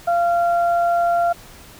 sine tone pair together, 690 / 1380 Hz, F5 / F6, -21 / -21 cents, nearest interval octave, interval 1200 cents, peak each -15 / -26 dBFS, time 0.07-1.33 s, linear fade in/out 10 ms, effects pink hiss -43 dBFS RMS until 1.79 s

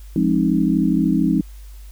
sine chord, F minor seventh, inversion none, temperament equal with one note detuned, 174.61 / 207.7 / 266.7 / 311.1 Hz, F3 / Ab3 / C4 / Eb4, 0 / 0 / +33 / 0 cents, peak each -20 dBFS, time 0.16-1.41 s, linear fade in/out 2 ms, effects added 50 Hz sine -35 dBFS peak until 1.91 s + white hiss -52 dBFS RMS until 1.91 s

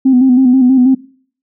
sine tone with vibrato, 256.5 Hz, C4, 34 cents flat, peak -4 dBFS, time 0.05-0.95 s, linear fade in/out 10 ms, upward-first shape square, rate 6.2 Hz, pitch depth 52 cents each way, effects noise-tail reverb RT60 0.5 s tail -21 dB re dry + tanh soft clip ceiling 0 dBFS

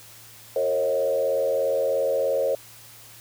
sine tone with frequency modulation, 540 Hz, C#5, 45 cents flat, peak -20 dBFS, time 0.56-2.55 s, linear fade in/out 2 ms, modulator 83.1 Hz, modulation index 0.98, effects added 113 Hz sine -55 dBFS peak until 3.2 s + white hiss -47 dBFS RMS until 3.2 s

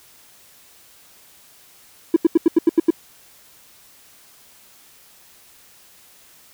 triangle tone bursts, 330.3 Hz, E4, 4 cents sharp, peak -5 dBFS, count 8, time 2.14-2.905 s, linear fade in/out 5 ms, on 23 ms, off 83 ms, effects tanh soft clip ceiling -5 dBFS + white hiss -50 dBFS RMS until 6.53 s

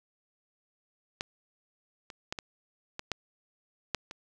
clicks, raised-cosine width 0.2 ms, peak -15 / -26 / -16 / -19 / -19 / -13 / -11 / -24 dBFS, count 8, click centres 1.209 / 2.102 / 2.325 / 2.388 / 2.994 / 3.117 / 3.947 / 4.111 s, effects none

